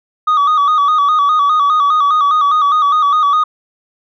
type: tone with vibrato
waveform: sine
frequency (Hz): 1189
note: D6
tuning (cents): +21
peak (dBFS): -6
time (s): 0.27-3.44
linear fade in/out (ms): 10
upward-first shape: square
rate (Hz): 4.9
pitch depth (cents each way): 72
effects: tanh soft clip ceiling -8 dBFS